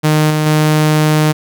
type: tone with level steps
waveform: sawtooth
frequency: 153.6 Hz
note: D#3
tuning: 22 cents flat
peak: -5 / -8 / -5 dBFS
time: 0.03-1.33 s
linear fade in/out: 20 ms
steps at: 0.3 / 0.46 s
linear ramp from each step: 5 ms
effects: none